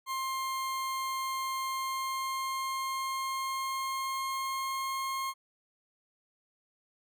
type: tone with pitch glide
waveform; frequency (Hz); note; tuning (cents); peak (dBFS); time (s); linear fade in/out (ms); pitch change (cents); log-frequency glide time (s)
40% pulse; 1059 to 1071.3; C6 to C6; +21 to +41; -31; 0.06-5.34; 50; +20; 1.62-4.94
effects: none